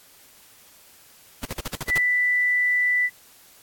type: noise bursts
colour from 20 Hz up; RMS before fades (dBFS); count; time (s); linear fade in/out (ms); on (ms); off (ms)
pink; -29; 8; 1.43-1.979; 2; 24; 51
type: tone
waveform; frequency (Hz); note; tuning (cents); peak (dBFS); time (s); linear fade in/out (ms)
sine; 1980; B6; +4; -18; 1.87-3.1; 50
effects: white hiss -52 dBFS RMS until 3.62 s + AAC 64 kbps